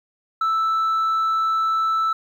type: tone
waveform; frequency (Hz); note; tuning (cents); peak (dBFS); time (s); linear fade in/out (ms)
sine; 1318.5; E6; 0; -15; 0.41-2.13; 5
effects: tanh soft clip ceiling -17 dBFS + 9-bit